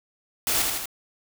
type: noise with echo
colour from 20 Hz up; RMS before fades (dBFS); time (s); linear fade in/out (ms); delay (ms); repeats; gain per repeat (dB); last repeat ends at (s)
white; -24; 0.47-0.62; 0; 79; 3; -3; 0.857
effects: none